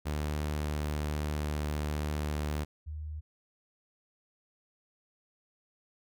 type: tone pair in turn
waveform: sawtooth / sine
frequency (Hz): 74.9 / 76.65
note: D2 / D#2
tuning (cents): +35 / -25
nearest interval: unison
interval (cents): 40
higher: second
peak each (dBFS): -27 / -36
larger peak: first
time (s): 0.05-2.65 / 2.86-3.21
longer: first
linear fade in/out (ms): 20
effects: none